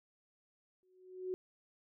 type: tone with exponential growth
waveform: sine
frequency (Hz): 369.7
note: F#4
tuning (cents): -1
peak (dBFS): -33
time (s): 0.83-1.34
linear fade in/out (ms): 0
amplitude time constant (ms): 110
effects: none